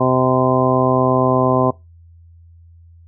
harmonic tone, 128.6 Hz, C3, 30 cents flat, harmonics 1 / 2 / 3 / 4 / 5 / 6 / 7 / 8, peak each -20 / -19 / -20 / -22 / -19 / -24 / -27 / -20 dBFS, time 0-1.71 s, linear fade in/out 10 ms, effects noise-tail reverb RT60 0.2 s tail -20 dB re dry + added 84 Hz sine -42 dBFS peak until 3.07 s

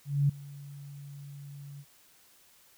sine tone with ADSR envelope, 142 Hz, C#3, 42 cents sharp, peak -20 dBFS, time 0.05-1.85 s, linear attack 240 ms, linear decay 8 ms, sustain -22 dB, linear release 52 ms, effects white hiss -61 dBFS RMS until 2.77 s

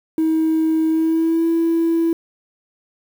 triangle tone with pitch glide, 319.1 to 331.3 Hz, D#4 to E4, +44 to +9 cents, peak -11 dBFS, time 0.18-2.13 s, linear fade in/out 2 ms, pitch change +65 cents, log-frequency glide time 0.89-1.48 s, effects tanh soft clip ceiling -11 dBFS + 7-bit

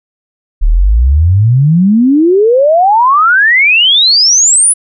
sine exponential sweep, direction up, 34.79 to 10280 Hz, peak -4 dBFS, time 0.61-4.74 s, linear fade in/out 20 ms, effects none

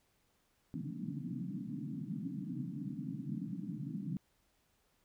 pink band-pass noise, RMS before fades -41 dBFS, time 0.74-4.17 s, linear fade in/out 0 ms, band 130 to 300 Hz, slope 96 dB/octave, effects pink hiss -75 dBFS RMS until 5.04 s

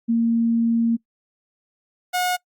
sine / sawtooth tone pair in turn, 230.8 / 723.9 Hz, A#3 / F#5, -17 / -38 cents, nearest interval octave + minor sixth, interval 1979 cents, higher second, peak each -16 / -16 dBFS, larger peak neither, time 0.08-0.97 / 2.13-2.37 s, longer first, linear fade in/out 20 ms, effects noise-tail reverb RT60 0.1 s tail -23 dB re dry + Opus 48 kbps

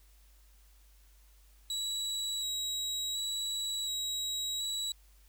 30% pulse tone with vibrato, 3878 Hz, B7, 32 cents flat, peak -30 dBFS, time 1.7-4.92 s, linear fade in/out 2 ms, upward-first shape square, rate 0.69 Hz, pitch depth 13 cents each way, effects added 50 Hz sine -58 dBFS peak until 5.28 s + white hiss -67 dBFS RMS until 5.28 s

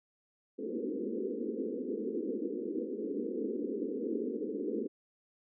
white band-pass noise, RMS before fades -36 dBFS, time 0.58-4.88 s, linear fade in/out 20 ms, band 210 to 480 Hz, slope 96 dB/octave, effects none

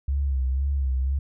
sine tone with vibrato, 67.3 Hz, C2, 49 cents sharp, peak -21 dBFS, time 0.08-1.19 s, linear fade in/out 5 ms, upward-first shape sine, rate 2 Hz, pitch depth 75 cents each way, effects none

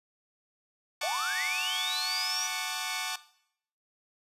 10% pulse chord, D major seventh, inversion first, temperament equal with one note detuned, 740 / 880 / 1108.7 / 1188.3 Hz, F#5 / A5 / C#6 / D6, 0 / 0 / 0 / +20 cents, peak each -29 dBFS, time 1.01-3.16 s, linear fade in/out 5 ms
sine linear sweep, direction up, 570 to 5870 Hz, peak -31 dBFS, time 1.03-2.47 s, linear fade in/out 5 ms
effects noise-tail reverb RT60 0.7 s tail -18 dB re dry + resampled to 32000 Hz

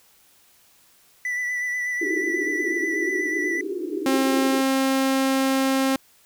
triangle tone with vibrato, 1975.5 Hz, B6, in tune, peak -22 dBFS, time 1.25-3.61 s, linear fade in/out 2 ms, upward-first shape sine, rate 8.2 Hz, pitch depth 22 cents each way
pink band-pass noise, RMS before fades -28 dBFS, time 2.01-4.61 s, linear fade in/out 10 ms, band 300 to 410 Hz, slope 96 dB/octave
sawtooth tone, 267.2 Hz, C4, 36 cents sharp, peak -15 dBFS, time 4.06-5.96 s, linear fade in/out 2 ms
effects white hiss -57 dBFS RMS until 6.25 s

